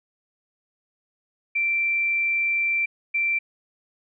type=tone pair in turn; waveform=sine; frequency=2349 / 2349 Hz; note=D7 / D7; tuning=0 / 0 cents; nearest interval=unison; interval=0 cents; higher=neither; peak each=-20 dBFS; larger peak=neither; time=1.55-2.86 / 3.14-3.39 s; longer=first; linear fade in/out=10 ms; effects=none